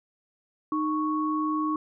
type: tone pair together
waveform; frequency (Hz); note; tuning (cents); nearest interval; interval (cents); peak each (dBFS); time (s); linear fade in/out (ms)
sine; 308.1 / 1108.7; D#4 / C#6; -17 / 0; octave + minor seventh; 2217; -26 / -28; 0.72-1.76; 2
effects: none